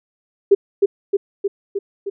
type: tone with echo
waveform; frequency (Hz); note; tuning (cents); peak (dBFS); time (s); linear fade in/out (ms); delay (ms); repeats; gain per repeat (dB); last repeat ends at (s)
sine; 398.6; G4; +29; -6; 0.51-0.55; 10; 310; 5; -3; 2.1
effects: none